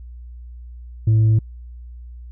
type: tone with tanh clipping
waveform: triangle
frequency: 110 Hz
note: A2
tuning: in tune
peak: -12 dBFS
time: 1.07-1.39 s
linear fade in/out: 5 ms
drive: 7 dB
effects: added 60 Hz sine -34 dBFS peak until 2.31 s